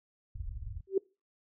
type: low-pass noise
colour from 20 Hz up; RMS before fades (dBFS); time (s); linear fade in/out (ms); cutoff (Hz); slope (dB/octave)
pink; -40; 0.35-0.81; 5; 110; 48
type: tone with exponential growth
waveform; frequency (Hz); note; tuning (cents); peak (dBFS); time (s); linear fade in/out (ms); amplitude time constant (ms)
sine; 386.3; G4; -25; -20; 0.87-0.98; 5; 22
effects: noise-tail reverb RT60 0.3 s tail -25 dB re dry